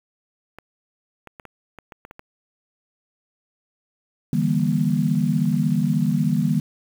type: clicks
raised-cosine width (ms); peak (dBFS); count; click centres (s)
0.5; -24; 9; 0.586 / 1.273 / 1.398 / 1.453 / 1.787 / 1.922 / 2.051 / 2.111 / 2.194
type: chord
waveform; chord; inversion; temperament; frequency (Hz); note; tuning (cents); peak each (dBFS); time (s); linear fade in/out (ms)
sine; E half-diminished seventh; third; just; 148.33 / 164.81 / 197.78 / 237.3; D3 / E3 / G3 / Bb3; +18 / 0 / +16 / +31; -23; 4.33-6.6; 2
effects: 7-bit